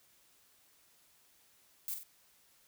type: noise with echo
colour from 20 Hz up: violet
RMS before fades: -38 dBFS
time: 1.88-1.94 s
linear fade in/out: 0 ms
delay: 46 ms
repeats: 2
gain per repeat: -6 dB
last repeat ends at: 2.032 s
effects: white hiss -67 dBFS RMS until 2.67 s